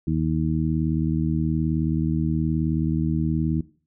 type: harmonic tone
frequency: 78.9 Hz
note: D#2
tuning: 25 cents sharp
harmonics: 1 / 2 / 3 / 4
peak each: -28 / -23 / -27 / -27 dBFS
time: 0.07-3.61 s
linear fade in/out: 5 ms
effects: noise-tail reverb RT60 0.4 s tail -18 dB re dry